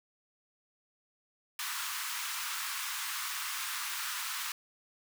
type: high-pass noise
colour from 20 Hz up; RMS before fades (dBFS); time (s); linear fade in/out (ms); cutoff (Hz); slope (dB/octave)
pink; -37; 1.59-4.52; 2; 1000; 48
effects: none